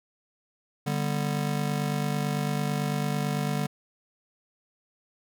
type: chord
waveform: square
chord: G major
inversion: second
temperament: just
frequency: 147 / 196 / 245 Hz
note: D3 / G3 / B3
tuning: +2 / 0 / -14 cents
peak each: -29 / -32 / -35 dBFS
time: 0.86-3.67 s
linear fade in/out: 10 ms
effects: none